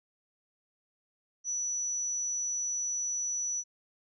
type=tone; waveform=sine; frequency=5920 Hz; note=F#8; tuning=in tune; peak=-30 dBFS; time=1.44-3.64 s; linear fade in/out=50 ms; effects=none